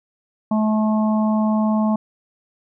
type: harmonic tone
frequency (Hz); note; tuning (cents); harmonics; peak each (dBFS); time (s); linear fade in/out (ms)
215.9; A3; -33; 1 / 3 / 4 / 5; -16 / -26 / -28 / -30; 0.51-1.96; 5
effects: none